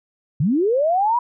sine linear sweep, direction up, 124.4 to 987.8 Hz, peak -15 dBFS, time 0.4-1.19 s, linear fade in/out 5 ms, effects none

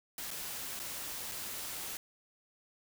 white noise with dropouts, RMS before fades -41 dBFS, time 0.18-1.97 s, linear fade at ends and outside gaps 1 ms, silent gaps 0.306-0.312 / 0.793-0.799 / 1.315-1.319 s, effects none

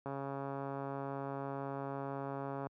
click train, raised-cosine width 1 ms, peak -27 dBFS, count 361, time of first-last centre 0.06-2.669 s, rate 138 Hz, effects high-pass 80 Hz 12 dB/octave

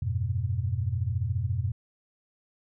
sine tone cluster, 87.7 / 101.7 / 122.6 Hz, F2 / G#2 / B2, +8 / -36 / -12 cents, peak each -30 dBFS, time 0.02-1.72 s, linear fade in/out 5 ms, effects none

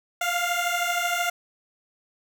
15% pulse beating tone pair, 694 / 707 Hz, F5 / F5, -11 / +21 cents, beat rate 13 Hz, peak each -20 dBFS, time 0.21-1.3 s, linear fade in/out 5 ms, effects none

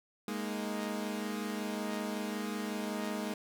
sawtooth chord, Ab suspended second, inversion none, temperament equal, 207.7 / 233.1 / 311.1 Hz, Ab3 / Bb3 / Eb4, 0 / 0 / 0 cents, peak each -33 / -36 / -38 dBFS, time 0.28-3.34 s, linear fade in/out 2 ms, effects none

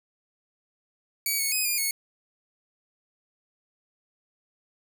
5% pulse tone with pitch steps, 2268 / 2211 / 2514 / 2418 / 2202 Hz, C#7 / C#7 / D#7 / D7 / C#7, +39 / -5 / +17 / +50 / -12 cents, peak -15 dBFS, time 1.26-1.91 s, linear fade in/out 2 ms, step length 130 ms, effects none

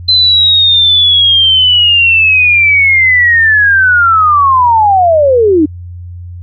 sine linear sweep, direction down, 4078 to 288.6 Hz, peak -4 dBFS, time 0.08-5.66 s, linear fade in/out 10 ms, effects added 88 Hz sine -23 dBFS peak until 6.42 s

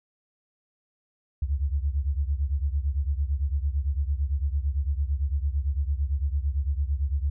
sine beating tone pair, 67.8 / 76.7 Hz, C#2 / D#2, -38 / -24 cents, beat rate 8.9 Hz, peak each -25 / -28 dBFS, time 1.42-7.3 s, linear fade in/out 5 ms, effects none

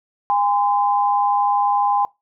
sine tone pair together, 814.3 / 1026 Hz, G#5 / C6, -34 / -34 cents, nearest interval major third, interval 400 cents, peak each -16 / -20 dBFS, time 0.3-2.05 s, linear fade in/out 0 ms, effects noise-tail reverb RT60 0.2 s tail -21 dB re dry

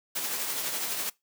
white noise with tremolo, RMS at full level -30 dBFS, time 0.15-1.1 s, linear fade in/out 10 ms, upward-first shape triangle, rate 12 Hz, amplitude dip 40%, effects noise-tail reverb RT60 0.2 s tail -23 dB re dry + high-pass 200 Hz 12 dB/octave

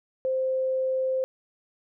sine tone, 522 Hz, C5, 4 cents flat, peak -23 dBFS, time 0.25-1.24 s, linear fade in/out 0 ms, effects none

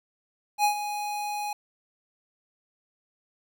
square tone with ADSR envelope, 830.6 Hz, G#5, in tune, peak -19 dBFS, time 0.58-1.53 s, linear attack 61 ms, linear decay 100 ms, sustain -11 dB, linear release 3 ms, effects 10-bit

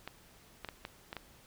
clicks, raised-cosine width 0.3 ms, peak -24 dBFS, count 6, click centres 0.076 / 0.647 / 0.688 / 0.851 / 1.129 / 1.167 s, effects pink hiss -60 dBFS RMS until 1.46 s

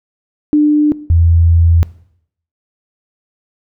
sine tone pair in turn, 298.7 / 83.82 Hz, D4 / E2, +29 / +29 cents, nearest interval octave + minor seventh, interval 2200 cents, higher first, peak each -6 dBFS, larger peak neither, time 0.53-0.92 / 1.1-1.83 s, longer second, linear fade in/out 0 ms, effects noise-tail reverb RT60 0.7 s tail -20 dB re dry

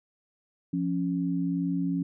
sine tone pair together, 174.18 / 276.5 Hz, F3 / C#4, -4 / -4 cents, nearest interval minor sixth, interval 800 cents, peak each -28 dBFS, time 0.73-2.03 s, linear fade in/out 5 ms, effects none

